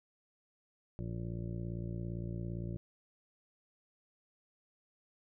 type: harmonic tone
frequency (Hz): 57.6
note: A#1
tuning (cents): -20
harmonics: 1 / 2 / 3 / 4 / 5 / 6 / 7 / 8 / 9 / 10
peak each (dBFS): -44 / -40 / -42 / -54 / -53 / -48 / -61 / -60 / -63 / -56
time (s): 0.99-2.77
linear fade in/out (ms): 0
effects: none